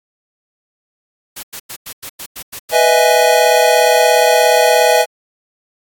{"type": "noise bursts", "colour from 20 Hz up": "white", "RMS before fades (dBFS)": -28, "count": 9, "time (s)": [1.36, 2.76], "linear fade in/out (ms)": 10, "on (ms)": 72, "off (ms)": 94}
{"type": "chord", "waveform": "square", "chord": "E major seventh", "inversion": "second", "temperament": "equal", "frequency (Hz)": [493.9, 622.3, 659.3, 830.6], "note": ["B4", "D#5", "E5", "G#5"], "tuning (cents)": [0, 0, 0, 0], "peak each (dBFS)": -15, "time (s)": [2.71, 5.06], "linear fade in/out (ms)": 50}
{"effects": ["AAC 64 kbps"]}